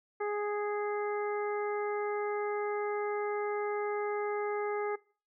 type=harmonic tone; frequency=414.8 Hz; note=G#4; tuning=2 cents flat; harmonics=1 / 2 / 3 / 4 / 5; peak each=-32 / -38 / -41 / -46 / -45 dBFS; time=0.2-4.96 s; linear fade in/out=10 ms; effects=noise-tail reverb RT60 0.4 s tail -22 dB re dry